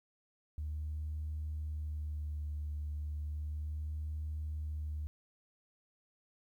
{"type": "tone with vibrato", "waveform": "sine", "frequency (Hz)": 75.6, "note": "D#2", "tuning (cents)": -49, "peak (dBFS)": -35, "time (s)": [0.58, 5.07], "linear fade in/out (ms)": 0, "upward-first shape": "sine", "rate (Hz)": 0.34, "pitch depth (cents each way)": 24, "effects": ["tanh soft clip ceiling -32 dBFS", "12-bit"]}